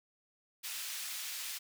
pink high-pass noise, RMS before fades -41 dBFS, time 0.63-1.59 s, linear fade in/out 20 ms, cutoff 2500 Hz, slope 12 dB/octave, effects none

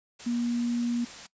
sine tone in noise, 238.5 Hz, A#3, 40 cents sharp, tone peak -25 dBFS, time 0.26-1.05 s, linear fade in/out 10 ms, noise white, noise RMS -43 dBFS, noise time 0.19-1.27 s, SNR +15 dB, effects noise-tail reverb RT60 0.1 s tail -20 dB re dry + resampled to 16000 Hz

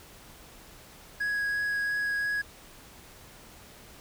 triangle tone with vibrato, 1661.2 Hz, G#6, in tune, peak -25 dBFS, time 1.2-2.42 s, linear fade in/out 10 ms, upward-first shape triangle, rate 2.9 Hz, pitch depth 9 cents each way, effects pink hiss -51 dBFS RMS until 4 s

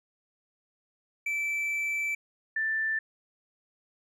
triangle / sine tone pair in turn, 2323 / 1770.1 Hz, D7 / A6, -20 / +10 cents, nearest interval perfect fourth, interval 470 cents, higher first, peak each -26 dBFS, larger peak neither, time 1.26-2.15 / 2.56-2.99 s, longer first, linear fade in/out 5 ms, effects none

